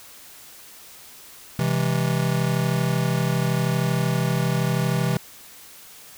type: chord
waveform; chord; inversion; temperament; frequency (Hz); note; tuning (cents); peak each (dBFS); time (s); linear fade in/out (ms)
square; C augmented; none; just; 130.81 / 163.52 / 204.4; C3 / E3 / G#3; 0 / -14 / -27; -24 / -24 / -30; 1.59-5.17; 2
effects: white hiss -45 dBFS RMS until 6.17 s